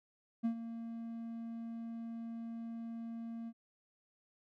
triangle tone with ADSR envelope, 229.7 Hz, A#3, 25 cents flat, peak -27 dBFS, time 0.43-3.53 s, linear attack 23 ms, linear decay 90 ms, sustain -12 dB, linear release 52 ms, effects none

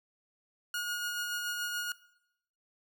sawtooth tone with tremolo, 1438 Hz, F#6, 50 cents flat, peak -28 dBFS, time 0.74-1.92 s, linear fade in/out 2 ms, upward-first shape sine, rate 7 Hz, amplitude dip 30%, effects noise-tail reverb RT60 0.8 s tail -20 dB re dry

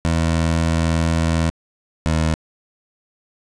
20% pulse tone pair in turn, 82 / 79.53 Hz, E2 / D#2, -9 / +38 cents, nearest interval minor second, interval 53 cents, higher first, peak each -11 dBFS, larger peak neither, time 0.05-1.5 / 2.06-2.34 s, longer first, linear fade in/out 0 ms, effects resampled to 22050 Hz + 7-bit

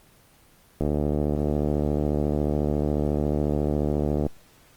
click train, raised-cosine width 2 ms, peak -11 dBFS, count 257, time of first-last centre 0.81-4.265 s, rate 74.1 Hz, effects pink hiss -56 dBFS RMS until 4.76 s + Opus 24 kbps

